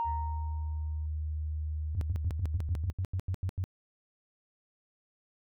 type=tone with exponential decay; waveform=sine; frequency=928 Hz; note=A#5; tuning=8 cents flat; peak=-27 dBFS; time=0-1.06 s; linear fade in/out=0 ms; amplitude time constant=230 ms
type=tone; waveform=sine; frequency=76.8 Hz; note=D#2; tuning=22 cents flat; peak=-31 dBFS; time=0.04-2.93 s; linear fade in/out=50 ms
type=tone bursts; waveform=sine; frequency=92.5 Hz; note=F#2; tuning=in tune; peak=-28 dBFS; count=12; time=1.95-3.64 s; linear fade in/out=0 ms; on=62 ms; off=86 ms
effects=tanh soft clip ceiling -21 dBFS